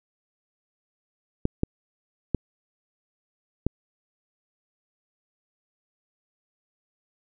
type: clicks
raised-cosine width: 3 ms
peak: -9 dBFS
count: 4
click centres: 1.454 / 1.634 / 2.347 / 3.666 s
effects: none